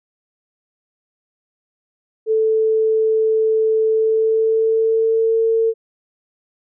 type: tone with pitch glide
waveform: sine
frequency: 440 to 450 Hz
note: A4 to A4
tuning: 0 to +39 cents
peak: -13 dBFS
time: 2.26-5.74 s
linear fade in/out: 50 ms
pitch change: +39 cents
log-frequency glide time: 3.87-5.35 s
effects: none